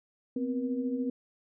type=tone cluster; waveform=sine; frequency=245.3 / 259.1 / 478.1 Hz; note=B3 / C4 / A#4; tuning=-12 / -17 / +44 cents; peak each=-37 / -30 / -37 dBFS; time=0.36-1.1 s; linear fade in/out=5 ms; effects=none